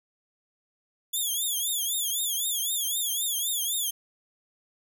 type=tone with vibrato; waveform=5% pulse; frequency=3414 Hz; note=G#7; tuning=47 cents sharp; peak=-19 dBFS; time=1.13-3.91 s; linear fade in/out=10 ms; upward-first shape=triangle; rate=3.9 Hz; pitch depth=160 cents each way; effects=none